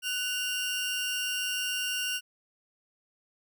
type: tone pair together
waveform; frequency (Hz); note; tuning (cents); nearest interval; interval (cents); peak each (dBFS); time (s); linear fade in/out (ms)
sawtooth; 1490.4 / 2794; F#6 / F7; +12 / 0; major seventh; 1088; -32 / -27; 0.02-2.21; 50
effects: none